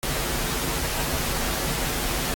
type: noise with comb filter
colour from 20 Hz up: pink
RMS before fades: -26 dBFS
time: 0.03-2.34 s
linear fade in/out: 0 ms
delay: 10 ms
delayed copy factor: -0.65
effects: AAC 64 kbps